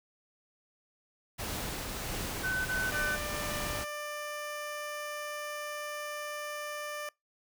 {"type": "noise with tremolo", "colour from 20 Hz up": "pink", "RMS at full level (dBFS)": -36, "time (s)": [1.38, 3.85], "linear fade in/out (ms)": 20, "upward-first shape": "triangle", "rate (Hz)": 1.5, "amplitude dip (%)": 25}
{"type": "tone bursts", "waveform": "sine", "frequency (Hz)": 1512, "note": "F#6", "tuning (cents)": 37, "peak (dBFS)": -30, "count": 3, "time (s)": [2.43, 3.164], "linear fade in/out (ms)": 20, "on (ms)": 230, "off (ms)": 22}
{"type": "tone", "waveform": "15% pulse", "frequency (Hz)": 594, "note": "D5", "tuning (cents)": 20, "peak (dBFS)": -30, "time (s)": [2.92, 7.09], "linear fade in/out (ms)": 2}
{"effects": ["noise-tail reverb RT60 0.2 s tail -26 dB re dry"]}